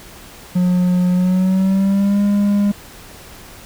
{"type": "tone with pitch glide", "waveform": "triangle", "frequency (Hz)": [180, 203.2], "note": ["F#3", "G#3"], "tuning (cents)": [-47, -38], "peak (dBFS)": -10, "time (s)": [0.55, 2.72], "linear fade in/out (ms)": 10, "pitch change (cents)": 209, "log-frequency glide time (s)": [1.12, 2.22], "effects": ["pink hiss -39 dBFS RMS until 3.65 s"]}